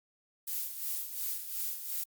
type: noise with tremolo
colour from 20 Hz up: violet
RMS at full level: -34 dBFS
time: 0.47-2.04 s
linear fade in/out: 10 ms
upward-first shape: sine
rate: 2.8 Hz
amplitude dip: 60%
effects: Opus 48 kbps